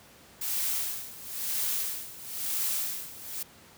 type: noise with tremolo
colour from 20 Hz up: blue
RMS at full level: -29 dBFS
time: 0.41-3.43 s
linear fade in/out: 5 ms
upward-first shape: sine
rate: 1 Hz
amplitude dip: 85%
effects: pink hiss -54 dBFS RMS until 3.77 s + high-pass 80 Hz 12 dB/octave